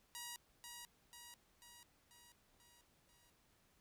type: tone with echo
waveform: 5% pulse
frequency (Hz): 957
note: A#5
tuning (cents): +45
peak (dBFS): -35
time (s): 0.15-0.36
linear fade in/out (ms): 0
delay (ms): 490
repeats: 6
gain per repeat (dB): -4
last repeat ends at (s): 3.3
effects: pink hiss -74 dBFS RMS until 3.8 s